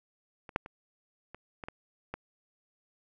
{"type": "clicks", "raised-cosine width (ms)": 0.5, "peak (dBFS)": [-30, -12, -29, -29, -25, -24, -21], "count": 7, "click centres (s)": [0.492, 0.561, 0.661, 1.346, 1.638, 1.685, 2.14], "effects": []}